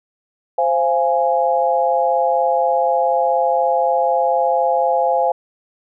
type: chord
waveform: sine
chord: F minor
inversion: second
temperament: equal with one note detuned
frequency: 523.3 / 686.5 / 830.6 Hz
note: C5 / F5 / Ab5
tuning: 0 / -30 / 0 cents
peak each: -18 dBFS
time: 0.58-5.32 s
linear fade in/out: 5 ms
effects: none